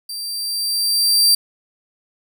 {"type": "tone with level ramp", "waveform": "sawtooth", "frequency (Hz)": 4699, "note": "D8", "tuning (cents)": 0, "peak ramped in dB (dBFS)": [-24, -7], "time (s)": [0.09, 1.35], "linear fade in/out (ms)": 5, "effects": []}